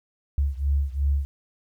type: beating tone pair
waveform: sine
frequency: 69.2 / 72 Hz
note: C#2 / D2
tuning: -2 / -34 cents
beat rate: 2.8 Hz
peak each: -23 / -25 dBFS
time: 0.38-1.25 s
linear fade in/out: 0 ms
effects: 10-bit